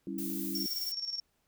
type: chord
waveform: sine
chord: C# diminished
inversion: second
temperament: equal with one note detuned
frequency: 195.09 / 277.2 / 329.6 Hz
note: G3 / C#4 / E4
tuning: -8 / 0 / 0 cents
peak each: -39 dBFS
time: 0.07-0.66 s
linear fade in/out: 2 ms
type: noise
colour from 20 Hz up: violet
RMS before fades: -40 dBFS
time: 0.18-0.92 s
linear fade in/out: 5 ms
type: tone with tremolo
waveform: sine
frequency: 5490 Hz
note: F8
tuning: 31 cents flat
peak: -32 dBFS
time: 0.55-1.2 s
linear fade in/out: 2 ms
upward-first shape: square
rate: 19 Hz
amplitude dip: 60%
effects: pink hiss -75 dBFS RMS until 1.47 s